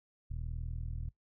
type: tone with low-pass filter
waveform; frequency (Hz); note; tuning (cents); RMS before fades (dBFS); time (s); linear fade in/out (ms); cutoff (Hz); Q
sawtooth; 40.47; E1; -31; -39; 0.3-1.09; 0; 110; 2.2
effects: noise-tail reverb RT60 0.1 s tail -17 dB re dry